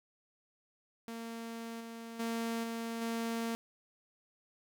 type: tone with level steps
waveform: sawtooth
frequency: 229.4 Hz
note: A#3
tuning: 28 cents flat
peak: -37 / -40 / -30 / -33 / -30 dBFS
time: 1.08-3.55 s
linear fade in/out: 0 ms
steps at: 1.8 / 2.19 / 2.63 / 3.01 s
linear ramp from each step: 10 ms
effects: none